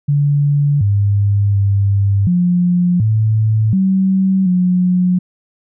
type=tone with pitch steps; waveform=sine; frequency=144 / 101.2 / 99.6 / 177.3 / 109.2 / 190.7 / 181 Hz; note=D3 / G#2 / G2 / F3 / A2 / G3 / F#3; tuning=-34 / -44 / +28 / +26 / -13 / -47 / -38 cents; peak=-10 dBFS; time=0.08-5.19 s; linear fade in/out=10 ms; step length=730 ms; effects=none